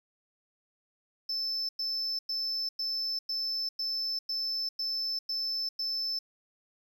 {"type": "tone bursts", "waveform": "triangle", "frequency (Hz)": 5274, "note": "E8", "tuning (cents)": 0, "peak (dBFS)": -28, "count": 10, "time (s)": [1.29, 6.19], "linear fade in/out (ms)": 5, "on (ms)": 400, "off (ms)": 100, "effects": ["tanh soft clip ceiling -24 dBFS", "10-bit"]}